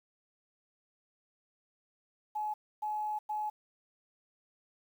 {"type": "tone bursts at uneven times", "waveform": "sine", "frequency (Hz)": 849, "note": "G#5", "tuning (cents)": 38, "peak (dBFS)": -32, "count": 3, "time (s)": [[2.35, 2.54], [2.82, 3.19], [3.29, 3.5]], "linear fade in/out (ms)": 10, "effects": ["10-bit"]}